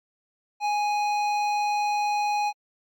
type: tone with hard clipping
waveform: sine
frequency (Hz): 830.6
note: G#5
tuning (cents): 0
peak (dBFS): -24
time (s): 0.6-2.53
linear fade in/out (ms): 50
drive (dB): 12
effects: MP3 64 kbps